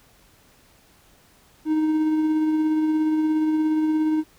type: tone with tremolo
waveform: triangle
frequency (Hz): 311.1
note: D#4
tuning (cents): 0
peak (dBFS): -15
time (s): 1.65-4.24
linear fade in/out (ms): 50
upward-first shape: triangle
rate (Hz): 17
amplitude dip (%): 30
effects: pink hiss -56 dBFS RMS until 4.38 s